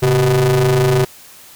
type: ring-modulated tone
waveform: 45% pulse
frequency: 123 Hz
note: B2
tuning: 7 cents flat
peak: -8 dBFS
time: 0.02-1.05 s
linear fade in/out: 10 ms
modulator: 259 Hz
effects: white hiss -41 dBFS RMS until 1.55 s